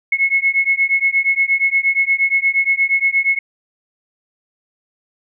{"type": "beating tone pair", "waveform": "sine", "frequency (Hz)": [2180, 2188.5], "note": ["C#7", "C#7"], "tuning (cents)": [-29, -23], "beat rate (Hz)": 8.5, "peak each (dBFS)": -16, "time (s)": [0.12, 3.39], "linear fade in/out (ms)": 5, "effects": []}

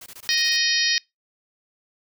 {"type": "noise bursts", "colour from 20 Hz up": "white", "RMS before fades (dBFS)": -41, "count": 8, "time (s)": [0.01, 0.566], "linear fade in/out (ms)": 5, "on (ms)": 52, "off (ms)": 20}
{"type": "harmonic tone", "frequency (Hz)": 622.3, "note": "D#5", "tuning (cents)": 0, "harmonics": [3, 4, 5, 6, 7, 8, 9], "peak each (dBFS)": [-25, -28, -29, -28, -25, -25, -26], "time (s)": [0.29, 0.98], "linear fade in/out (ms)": 0}
{"effects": ["noise-tail reverb RT60 0.2 s tail -26 dB re dry"]}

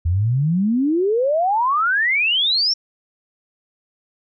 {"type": "exponential sweep", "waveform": "sine", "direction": "up", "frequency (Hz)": [80.2, 5588], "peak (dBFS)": -15, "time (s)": [0.05, 2.74], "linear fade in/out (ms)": 10, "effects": []}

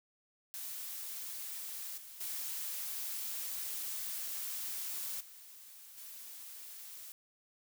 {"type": "noise with level steps", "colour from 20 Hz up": "blue", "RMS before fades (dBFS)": [-43, -51, -40, -54, -49], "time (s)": [0.54, 7.12], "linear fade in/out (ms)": 0, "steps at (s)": [1.97, 2.2, 5.2, 5.97], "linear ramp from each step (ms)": 10, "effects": []}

